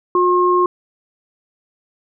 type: tone pair together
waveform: sine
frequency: 359.1 / 1073 Hz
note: F4 / C6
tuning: +48 / +43 cents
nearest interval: octave + perfect fifth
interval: 1895 cents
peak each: -14 dBFS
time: 0.15-0.66 s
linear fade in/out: 2 ms
effects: none